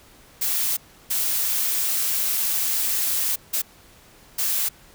blue noise bursts at uneven times, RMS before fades -23 dBFS, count 4, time 0.41-0.77 / 1.1-3.36 / 3.53-3.62 / 4.38-4.69 s, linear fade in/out 10 ms, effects pink hiss -51 dBFS RMS until 4.94 s

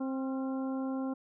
harmonic tone with a mistuned harmonic, 264.6 Hz, C4, 20 cents sharp, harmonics 1 / 2 / 3 / 4 / 5, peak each -32 / -41 / -45 / -48 / -51 dBFS, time 0-1.14 s, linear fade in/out 10 ms, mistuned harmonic 5, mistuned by +59 cents, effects none

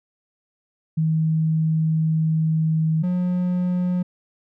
sine / triangle tone pair in turn, 159 / 179.61 Hz, D#3 / F3, +38 / +49 cents, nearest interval major second, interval 211 cents, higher second, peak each -17 dBFS, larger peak neither, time 0.97-3.03 / 3.03-4.03 s, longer first, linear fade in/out 10 ms, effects none

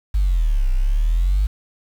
sine exponential two-way sweep, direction down then up, 52 to 30.87 to 52 Hz, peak -13 dBFS, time 0.14-1.47 s, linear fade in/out 10 ms, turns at 0.71 s, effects tanh soft clip ceiling -11 dBFS + 7-bit

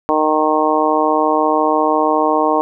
harmonic tone, 154.4 Hz, D#3, 13 cents flat, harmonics 2 / 3 / 4 / 5 / 6 / 7, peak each -19 / -19 / -19 / -19 / -19 / -19 dBFS, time 0.09-2.61 s, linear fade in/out 0 ms, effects none

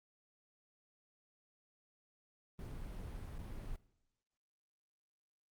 brown noise with dropouts, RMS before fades -45 dBFS, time 2.59-3.76 s, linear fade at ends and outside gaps 1 ms, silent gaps 3.383-3.389 s, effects noise-tail reverb RT60 0.9 s tail -20 dB re dry + Opus 32 kbps

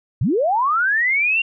sine linear sweep, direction up, 89.1 to 2794 Hz, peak -15 dBFS, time 0.21-1.42 s, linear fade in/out 5 ms, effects none

